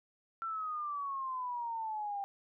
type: exponential sweep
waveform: sine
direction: down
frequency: 1353 to 789 Hz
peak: -35 dBFS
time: 0.42-2.24 s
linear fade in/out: 0 ms
effects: none